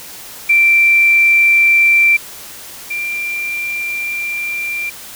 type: tone pair in turn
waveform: sine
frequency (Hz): 2349 / 2372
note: D7 / D7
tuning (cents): 0 / +17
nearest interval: unison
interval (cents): 17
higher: second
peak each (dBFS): -7 / -18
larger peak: first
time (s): 0.49-2.17 / 2.9-4.9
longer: second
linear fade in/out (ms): 10
effects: white hiss -33 dBFS RMS until 5.15 s